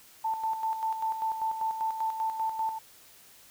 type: tone with tremolo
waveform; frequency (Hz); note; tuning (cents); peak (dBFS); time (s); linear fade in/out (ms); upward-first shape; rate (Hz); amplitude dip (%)
sine; 887; A5; +14; -26; 0.24-2.79; 10; square; 5.1; 55
effects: white hiss -55 dBFS RMS until 3.5 s